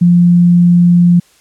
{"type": "tone", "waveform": "sine", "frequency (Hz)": 174.61, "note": "F3", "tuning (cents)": 0, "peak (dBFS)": -4, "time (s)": [0.01, 1.2], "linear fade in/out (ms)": 10, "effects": ["white hiss -49 dBFS RMS until 1.4 s", "low-pass 10000 Hz 12 dB/octave"]}